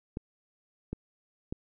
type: clicks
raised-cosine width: 3 ms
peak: -21 dBFS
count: 3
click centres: 0.171 / 0.93 / 1.525 s
effects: none